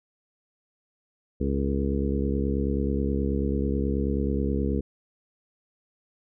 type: harmonic tone with a mistuned harmonic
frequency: 69.3 Hz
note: C#2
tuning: in tune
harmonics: 1 / 2 / 3 / 4 / 5 / 6 / 7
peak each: -27 / -33 / -29 / -31 / -35 / -33 / -35 dBFS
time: 1.4-4.81 s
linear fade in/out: 10 ms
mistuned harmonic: 7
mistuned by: -31 cents
effects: none